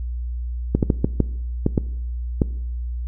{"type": "clicks", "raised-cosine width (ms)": 3, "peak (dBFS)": -3, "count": 8, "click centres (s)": [0.75, 0.828, 0.902, 1.045, 1.203, 1.664, 1.778, 2.418], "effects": ["noise-tail reverb RT60 0.8 s tail -20 dB re dry", "added 60 Hz sine -24 dBFS peak until 3.07 s"]}